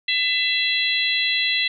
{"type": "harmonic tone", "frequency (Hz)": 670, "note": "E5", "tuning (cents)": 28, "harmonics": [3, 4, 5, 6], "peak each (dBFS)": [-24, -24, -24, -24], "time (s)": [0.08, 1.68], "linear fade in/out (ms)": 5, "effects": []}